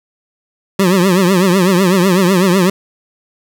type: tone with vibrato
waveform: 25% pulse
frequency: 185 Hz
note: F#3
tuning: in tune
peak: -5 dBFS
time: 0.79-2.7 s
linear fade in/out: 5 ms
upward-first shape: triangle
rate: 8 Hz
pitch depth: 150 cents each way
effects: none